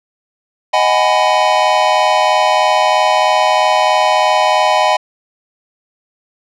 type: chord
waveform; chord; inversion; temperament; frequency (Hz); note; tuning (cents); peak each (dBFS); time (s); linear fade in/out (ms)
square; G# minor seventh; second; just; 623 / 747.5 / 830.6 / 996.7; D#5 / F#5 / G#5 / B5; +2 / +17 / 0 / +16; -16; 0.73-4.97; 10
effects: low-pass 5000 Hz 12 dB/octave